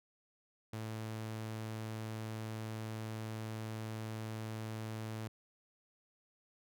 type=tone; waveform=sawtooth; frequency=110 Hz; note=A2; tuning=in tune; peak=-36 dBFS; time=0.73-5.28 s; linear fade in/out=5 ms; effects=none